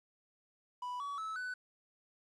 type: tone with pitch steps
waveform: triangle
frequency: 987.8 / 1134.7 / 1303.4 / 1497.2 Hz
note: B5 / C#6 / E6 / F#6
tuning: 0 / +40 / -20 / +20 cents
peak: -36 dBFS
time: 0.82-1.54 s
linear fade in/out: 5 ms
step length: 180 ms
effects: resampled to 24000 Hz + 11-bit